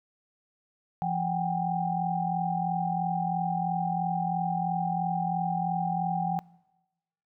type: tone cluster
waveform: sine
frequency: 171 / 758 / 801 Hz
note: F3 / F#5 / G5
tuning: -36 / +42 / +37 cents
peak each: -31 dBFS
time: 1.02-6.39 s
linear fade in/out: 0 ms
effects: noise-tail reverb RT60 1.0 s tail -22 dB re dry